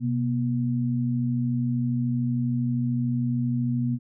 sine tone pair together, 127.29 / 240.3 Hz, C3 / B3, -47 / -47 cents, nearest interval major seventh, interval 1100 cents, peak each -25 dBFS, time 0-3.99 s, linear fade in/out 50 ms, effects none

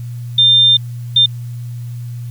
sine tone bursts at uneven times, 3600 Hz, A7, 39 cents sharp, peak -6 dBFS, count 2, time 0.38-0.77 / 1.16-1.26 s, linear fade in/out 5 ms, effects added 120 Hz sine -23 dBFS peak until 2.3 s + white hiss -48 dBFS RMS until 2.3 s

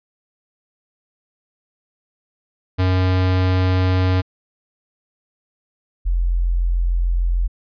square / sine tone pair in turn, 92.5 / 43.38 Hz, F#2 / F1, 0 / -11 cents, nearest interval octave + minor second, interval 1311 cents, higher first, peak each -15 dBFS, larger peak neither, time 2.78-4.22 / 6.05-7.48 s, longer first, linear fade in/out 20 ms, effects resampled to 11025 Hz

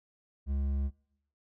triangle tone with hard clipping, 69.2 Hz, C#2, 2 cents flat, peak -30 dBFS, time 0.46-0.91 s, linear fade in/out 50 ms, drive 10 dB, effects noise-tail reverb RT60 0.8 s tail -23 dB re dry

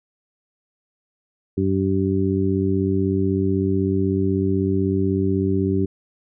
harmonic tone, 96.1 Hz, G2, 34 cents flat, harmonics 1 / 2 / 3 / 4, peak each -23 / -23 / -23 / -23 dBFS, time 1.57-5.86 s, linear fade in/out 10 ms, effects none

